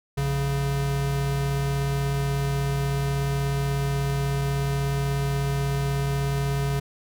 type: tone pair together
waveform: square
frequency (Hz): 58.53 / 139.2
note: A#1 / C#3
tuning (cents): +8 / +8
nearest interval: octave + minor third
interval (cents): 1500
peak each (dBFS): -32 / -24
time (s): 0.17-6.8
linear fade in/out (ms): 10
effects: none